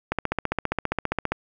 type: click train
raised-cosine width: 0.5 ms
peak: -8 dBFS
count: 19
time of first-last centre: 0.12-1.32 s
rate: 15 Hz
effects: none